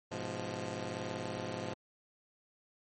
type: chord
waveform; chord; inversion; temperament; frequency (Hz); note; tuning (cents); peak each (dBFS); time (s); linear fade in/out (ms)
10% pulse; F diminished; first; just; 104.77 / 125.72 / 174.61; Ab2 / Cb3 / F3; +16 / +31 / 0; -34; 0.11-1.74; 10
effects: MP3 32 kbps